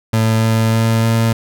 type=tone with pitch steps; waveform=30% pulse; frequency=111.5 / 112.28 / 113.06 / 113.84 Hz; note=A2 / A2 / A2 / A#2; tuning=+23 / +36 / +48 / -41 cents; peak=-9 dBFS; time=0.13-1.33 s; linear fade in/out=5 ms; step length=300 ms; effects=none